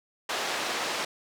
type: band-pass noise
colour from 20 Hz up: pink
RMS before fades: -31 dBFS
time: 0.29-1.05 s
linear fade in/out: 5 ms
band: 490 to 5900 Hz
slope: 12 dB/octave
effects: none